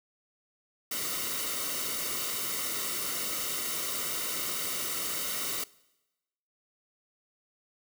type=noise with comb filter; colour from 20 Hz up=white; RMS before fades=-33 dBFS; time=0.91-5.64 s; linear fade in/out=5 ms; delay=1.2 ms; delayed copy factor=-0.65; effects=noise-tail reverb RT60 1.0 s tail -22 dB re dry